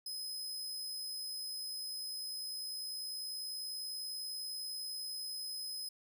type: tone with amplitude modulation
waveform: sawtooth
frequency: 5070 Hz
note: D#8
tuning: 32 cents sharp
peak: -36 dBFS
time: 0.06-5.89 s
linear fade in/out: 5 ms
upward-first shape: sine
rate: 60.2 Hz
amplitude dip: 25%
effects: none